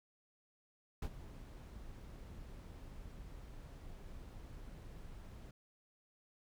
brown noise with ADSR envelope, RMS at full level -37 dBFS, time 1.02-5.51 s, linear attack 6 ms, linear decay 59 ms, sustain -14 dB, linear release 4 ms, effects none

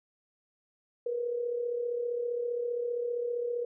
sine tone with amplitude modulation, 479.7 Hz, A#4, 50 cents sharp, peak -27 dBFS, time 1.06-3.65 s, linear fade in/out 5 ms, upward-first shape sine, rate 35.2 Hz, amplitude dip 55%, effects none

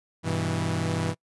sawtooth chord, E minor, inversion first, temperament equal with one note detuned, 98 / 123.47 / 162.92 Hz, G2 / B2 / E3, 0 / 0 / -20 cents, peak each -26 / -28 / -24 dBFS, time 0.23-1.15 s, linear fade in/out 50 ms, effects noise-tail reverb RT60 0.1 s tail -26 dB re dry + resampled to 24000 Hz

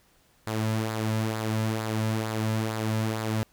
sawtooth tone with flanger, 110 Hz, A2, in tune, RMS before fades -28 dBFS, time 0.47-3.43 s, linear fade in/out 0 ms, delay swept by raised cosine 0.33 to 2.73 ms, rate 2.2 Hz, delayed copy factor -0.5, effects pink hiss -63 dBFS RMS until 3.52 s

